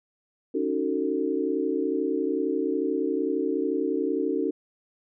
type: chord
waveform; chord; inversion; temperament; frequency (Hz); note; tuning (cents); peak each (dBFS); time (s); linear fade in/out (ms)
sine; D# half-diminished seventh; third; just; 280 / 311.1 / 373.4 / 448; C#4 / D#4 / F#4 / A4; +18 / 0 / +16 / +31; -29; 0.54-4.51; 10
effects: none